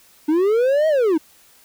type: linear two-way sweep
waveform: triangle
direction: up then down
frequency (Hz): 293.7 to 642 to 293.7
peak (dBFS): -12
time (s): 0.28-1.18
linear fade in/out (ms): 10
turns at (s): 0.88
effects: white hiss -52 dBFS RMS until 1.64 s